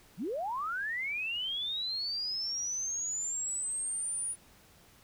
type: linear sweep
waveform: sine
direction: up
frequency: 137.9 to 9740 Hz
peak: -32 dBFS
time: 0.17-4.36 s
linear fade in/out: 50 ms
effects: pink hiss -60 dBFS RMS until 5.03 s

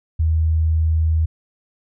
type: tone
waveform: sine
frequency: 79.9 Hz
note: D#2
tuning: 47 cents sharp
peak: -14 dBFS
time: 0.19-1.26 s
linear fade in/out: 10 ms
effects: none

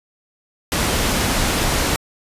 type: low-pass noise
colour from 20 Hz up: pink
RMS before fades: -19 dBFS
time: 0.72-1.96 s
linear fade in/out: 0 ms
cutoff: 12000 Hz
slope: 12 dB/octave
effects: resampled to 32000 Hz

